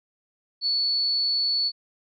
sine tone, 4435 Hz, C#8, in tune, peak -21 dBFS, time 0.61-1.72 s, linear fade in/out 50 ms, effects none

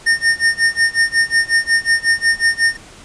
square tone with tremolo, 1827 Hz, A#6, 35 cents flat, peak -10 dBFS, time 0.06-2.77 s, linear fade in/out 10 ms, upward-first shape sine, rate 5.5 Hz, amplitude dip 95%, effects pink hiss -40 dBFS RMS until 3.04 s + resampled to 22050 Hz

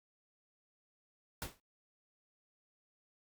pink noise with exponential decay, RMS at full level -37 dBFS, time 1.42-1.6 s, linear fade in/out 1 ms, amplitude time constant 37 ms, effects Opus 48 kbps

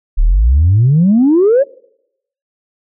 sine exponential sweep, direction up, 33.42 to 577 Hz, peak -5 dBFS, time 0.17-1.64 s, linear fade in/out 20 ms, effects noise-tail reverb RT60 0.8 s tail -25 dB re dry + tanh soft clip ceiling -3 dBFS

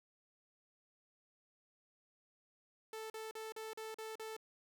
sawtooth tone bursts, 440 Hz, A4, in tune, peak -40 dBFS, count 7, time 2.93-4.366 s, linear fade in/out 2 ms, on 170 ms, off 41 ms, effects none

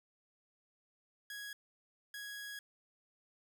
sawtooth tone bursts at uneven times, 1661.2 Hz, G#6, in tune, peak -40 dBFS, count 2, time 1.3-1.53 / 2.14-2.59 s, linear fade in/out 2 ms, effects none

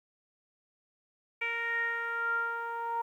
10% pulse tone with low-pass filter sweep, 465.2 Hz, A#4, 4 cents flat, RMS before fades -33 dBFS, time 1.41-3.02 s, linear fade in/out 10 ms, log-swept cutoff 2300 to 970 Hz, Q 8, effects 11-bit

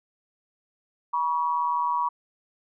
sine tone pair together, 966 / 1125 Hz, B5 / C#6, -39 / +25 cents, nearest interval minor third, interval 264 cents, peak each -24 / -27 dBFS, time 1.13-2.09 s, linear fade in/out 10 ms, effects none

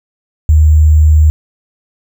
sine tone with sample-and-hold, 77.1 Hz, D#2, 15 cents flat, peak -3 dBFS, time 0.49-1.3 s, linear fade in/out 0 ms, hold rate 7350 Hz, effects none

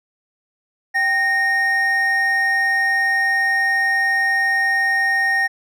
triangle tone pair together, 780 / 1851.4 Hz, G5 / A#6, -9 / -12 cents, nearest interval octave + minor third, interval 1497 cents, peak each -22 / -14 dBFS, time 0.94-5.48 s, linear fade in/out 20 ms, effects none

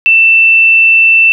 sine tone, 2670 Hz, E7, 22 cents sharp, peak -3 dBFS, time 0.06-1.32 s, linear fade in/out 0 ms, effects none

